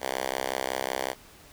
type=tone with high-pass filter; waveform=5% pulse; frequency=65.41 Hz; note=C2; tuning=in tune; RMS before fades=-31 dBFS; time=0-1.15 s; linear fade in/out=50 ms; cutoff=560 Hz; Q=0.92; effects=pink hiss -52 dBFS RMS until 1.52 s